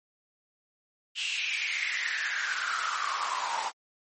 pink noise with high-pass filter sweep, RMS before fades -31 dBFS, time 1.15-3.72 s, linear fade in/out 50 ms, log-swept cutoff 2900 to 860 Hz, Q 7.5, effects MP3 32 kbps

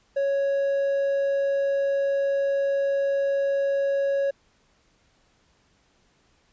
sine tone with hard clipping, 554.4 Hz, C#5, in tune, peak -22 dBFS, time 0.16-4.31 s, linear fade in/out 10 ms, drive 3 dB, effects pink hiss -64 dBFS RMS until 6.52 s + resampled to 16000 Hz

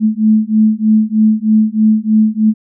sine beating tone pair, 215.2 / 218.4 Hz, A3 / A3, -38 / -13 cents, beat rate 3.2 Hz, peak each -11 dBFS, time 0-2.54 s, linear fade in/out 50 ms, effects none

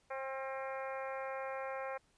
harmonic tone with a mistuned harmonic, 266.7 Hz, C4, 33 cents sharp, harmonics 2 / 3 / 4 / 5 / 6 / 7 / 8 / 9, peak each -41 / -45 / -47 / -49 / -51 / -52 / -53 / -54 dBFS, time 0.1-1.98 s, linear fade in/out 10 ms, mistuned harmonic 5, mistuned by +20 cents, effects pink hiss -72 dBFS RMS until 2.17 s + resampled to 22050 Hz

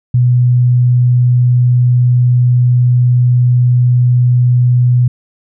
sine tone, 123.47 Hz, B2, in tune, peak -6 dBFS, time 0.14-5.08 s, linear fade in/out 5 ms, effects none

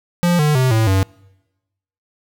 square tone with pitch steps, 174.61 / 150.26 / 129.31 / 111.28 / 95.76 Hz, F3 / D3 / C3 / A2 / G2, 0 / +40 / -20 / +20 / -40 cents, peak -13 dBFS, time 0.23-1.03 s, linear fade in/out 0 ms, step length 160 ms, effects noise-tail reverb RT60 1.0 s tail -26 dB re dry

